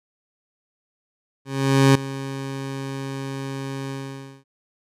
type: tone with ADSR envelope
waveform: 20% pulse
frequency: 135.9 Hz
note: C#3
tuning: 34 cents flat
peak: -6 dBFS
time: 1.45-4.44 s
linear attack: 500 ms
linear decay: 7 ms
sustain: -17 dB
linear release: 540 ms
effects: low-pass 10000 Hz 12 dB/octave